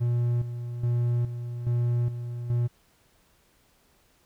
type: tone with tremolo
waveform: triangle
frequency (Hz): 120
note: B2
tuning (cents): -49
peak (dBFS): -20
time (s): 0-2.68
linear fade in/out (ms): 20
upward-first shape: square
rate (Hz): 1.2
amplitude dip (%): 65
effects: pink hiss -64 dBFS RMS until 4.25 s